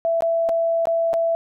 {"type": "tone with dropouts", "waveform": "sine", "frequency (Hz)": 665, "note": "E5", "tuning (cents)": 15, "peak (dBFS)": -17, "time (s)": [0.05, 1.35], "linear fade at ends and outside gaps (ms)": 0, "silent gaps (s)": [[0.207, 0.222], [0.489, 0.493], [0.855, 0.871], [1.132, 1.139]], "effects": []}